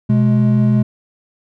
triangle tone pair together, 125.21 / 210.8 Hz, B2 / G#3, +24 / +26 cents, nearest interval major sixth, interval 902 cents, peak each -11 dBFS, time 0.09-0.83 s, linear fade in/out 10 ms, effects none

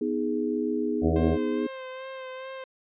sine chord, G# minor, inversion first, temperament equal with one note detuned, 246.9 / 313.5 / 415.3 Hz, B3 / D#4 / G#4, 0 / +13 / 0 cents, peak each -29 dBFS, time 0.01-1.67 s, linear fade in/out 5 ms
harmonic tone, 80.8 Hz, E2, 34 cents flat, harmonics 1 / 2 / 3 / 4 / 5 / 6 / 7 / 8 / 9, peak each -26 / -29 / -31 / -32 / -33 / -34 / -34 / -35 / -36 dBFS, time 1.01-1.38 s, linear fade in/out 50 ms
sawtooth tone with vibrato, 523 Hz, C5, 1 cent flat, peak -32 dBFS, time 1.16-2.64 s, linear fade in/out 2 ms, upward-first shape sine, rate 2.4 Hz, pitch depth 24 cents each way
effects resampled to 8000 Hz

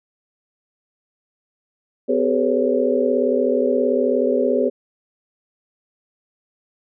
sine tone cluster, 253.4 / 390.9 / 429.6 / 503 / 560 Hz, B3 / G4 / A4 / B4 / C#5, +45 / -5 / -41 / +32 / +18 cents, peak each -22 dBFS, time 2.08-4.7 s, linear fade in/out 20 ms, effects none

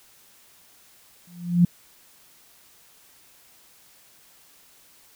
sine tone with exponential growth, 174.61 Hz, F3, in tune, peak -10 dBFS, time 1.27-1.65 s, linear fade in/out 5 ms, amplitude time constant 81 ms, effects white hiss -55 dBFS RMS until 5.15 s

